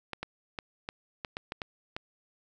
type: clicks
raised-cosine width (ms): 0.3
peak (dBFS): -19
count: 9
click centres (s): 0.133 / 0.23 / 0.588 / 0.889 / 1.248 / 1.369 / 1.521 / 1.618 / 1.965
effects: none